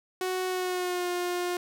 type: tone with pitch glide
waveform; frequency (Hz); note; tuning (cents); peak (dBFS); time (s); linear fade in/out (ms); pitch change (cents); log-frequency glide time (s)
sawtooth; 370 to 355.3; F#4 to F4; 0 to +30; -24; 0.21-1.57; 2; -70; 0.47-1.09
effects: none